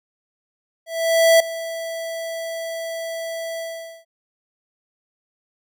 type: tone with ADSR envelope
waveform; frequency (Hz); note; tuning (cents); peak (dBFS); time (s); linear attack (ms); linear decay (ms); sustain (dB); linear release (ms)
square; 659.3; E5; 0; -10; 0.86-4.05; 540; 4; -17; 460
effects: none